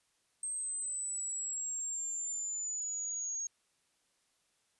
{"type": "exponential sweep", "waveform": "sine", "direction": "down", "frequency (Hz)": [8372, 6550], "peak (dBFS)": -35, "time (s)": [0.43, 3.47], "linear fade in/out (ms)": 2, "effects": ["white hiss -75 dBFS RMS until 4.79 s", "resampled to 24000 Hz"]}